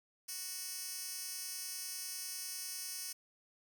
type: tone with high-pass filter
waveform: 10% pulse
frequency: 370 Hz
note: F#4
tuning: in tune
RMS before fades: -43 dBFS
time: 0.28-3.13 s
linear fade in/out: 10 ms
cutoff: 6400 Hz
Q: 0.96
effects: none